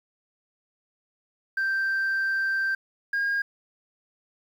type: tone pair in turn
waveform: sine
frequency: 1568 / 1623.3 Hz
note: G6 / G#6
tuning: 0 / -40 cents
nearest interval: minor second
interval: 60 cents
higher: second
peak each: -21 dBFS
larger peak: neither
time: 1.57-2.75 / 3.13-3.42 s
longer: first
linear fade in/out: 5 ms
effects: tanh soft clip ceiling -21 dBFS + 9-bit